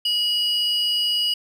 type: tone pair together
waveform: triangle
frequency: 2911 / 4896 Hz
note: F#7 / D#8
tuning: -29 / -29 cents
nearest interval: major sixth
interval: 900 cents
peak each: -19 / -23 dBFS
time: 0.05-1.34 s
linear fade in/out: 5 ms
effects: none